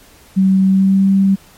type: tone with pitch glide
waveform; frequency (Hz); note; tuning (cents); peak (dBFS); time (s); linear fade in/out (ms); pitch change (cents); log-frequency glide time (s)
sine; 190.9 to 194.46; G3 to G3; -46 to -14; -8; 0.36-1.36; 20; +32; 0.65-1.07
effects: pink hiss -45 dBFS RMS until 1.57 s + MP3 64 kbps